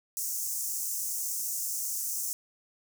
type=high-pass noise; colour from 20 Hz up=pink; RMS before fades=-33 dBFS; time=0.17-2.33 s; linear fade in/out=0 ms; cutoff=5900 Hz; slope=48 dB/octave; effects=none